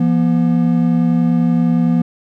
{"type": "tone pair together", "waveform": "triangle", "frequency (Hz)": [170.4, 241], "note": ["F3", "B3"], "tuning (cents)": [-42, -42], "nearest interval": "tritone", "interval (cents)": 600, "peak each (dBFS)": -12, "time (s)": [0, 2.02], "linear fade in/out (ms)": 5, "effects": []}